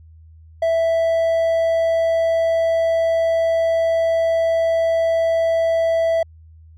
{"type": "tone", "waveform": "triangle", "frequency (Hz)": 659.3, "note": "E5", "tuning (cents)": 0, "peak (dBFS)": -13, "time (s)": [0.62, 6.23], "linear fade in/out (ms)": 5, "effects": ["added 80 Hz sine -42 dBFS peak until 6.77 s"]}